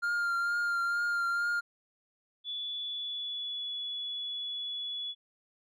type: tone with vibrato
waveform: triangle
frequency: 1400 Hz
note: F6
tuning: 4 cents sharp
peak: -26 dBFS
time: 0.02-1.61 s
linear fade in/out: 20 ms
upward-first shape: triangle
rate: 2.2 Hz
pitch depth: 24 cents each way
type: tone with pitch glide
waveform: sine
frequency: 3442 to 3408 Hz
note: A7 to G#7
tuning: -39 to +44 cents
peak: -34 dBFS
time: 2.44-5.15 s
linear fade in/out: 50 ms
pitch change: -17 cents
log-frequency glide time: 2.83-3.69 s
effects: none